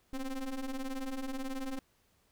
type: ring-modulated tone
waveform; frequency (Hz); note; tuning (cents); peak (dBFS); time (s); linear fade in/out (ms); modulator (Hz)
square; 130.81; C3; 0; -33; 0.13-1.79; 2; 140
effects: pink hiss -71 dBFS RMS until 2.31 s